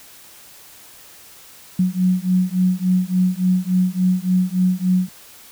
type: beating tone pair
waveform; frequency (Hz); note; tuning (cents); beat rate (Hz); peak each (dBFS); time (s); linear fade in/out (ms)
sine; 181.8 / 185.3; F#3 / F#3; -30 / +3; 3.5; -18; 1.79-5.09; 5
effects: white hiss -44 dBFS RMS until 5.51 s